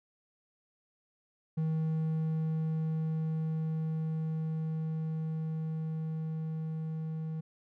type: tone with level ramp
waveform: triangle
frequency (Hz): 158.9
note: D#3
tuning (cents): +37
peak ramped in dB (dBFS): -26 to -32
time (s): 1.57-7.41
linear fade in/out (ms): 10
effects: none